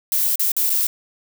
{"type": "noise with dropouts", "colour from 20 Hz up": "violet", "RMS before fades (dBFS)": -19, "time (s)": [0.12, 0.87], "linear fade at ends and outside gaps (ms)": 1, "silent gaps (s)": [[0.356, 0.395], [0.518, 0.566], [0.696, 0.701]], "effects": []}